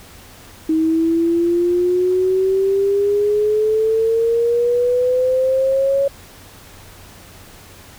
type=exponential sweep; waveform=sine; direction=up; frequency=315.8 to 557 Hz; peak=-13 dBFS; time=0.69-6.08 s; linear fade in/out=5 ms; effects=added 93 Hz sine -47 dBFS peak until 7.98 s + pink hiss -42 dBFS RMS until 7.98 s